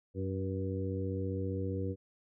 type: harmonic tone with a mistuned harmonic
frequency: 95 Hz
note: F#2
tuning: 46 cents sharp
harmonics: 1 / 2 / 3 / 4 / 5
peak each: -35 / -41 / -40 / -42 / -40 dBFS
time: 0.14-1.96 s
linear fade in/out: 50 ms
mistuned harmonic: 5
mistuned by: +19 cents
effects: none